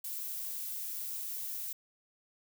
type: noise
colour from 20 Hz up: violet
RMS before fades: -39 dBFS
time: 0.04-1.73 s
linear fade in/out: 5 ms
effects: none